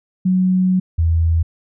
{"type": "tone pair in turn", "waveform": "sine", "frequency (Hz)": [185, 82.41], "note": ["F#3", "E2"], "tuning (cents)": [0, 0], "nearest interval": "octave + major second", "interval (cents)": 1400, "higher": "first", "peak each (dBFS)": -12, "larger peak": "neither", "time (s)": [[0.25, 0.8], [0.98, 1.43]], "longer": "first", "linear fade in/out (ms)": 10, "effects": []}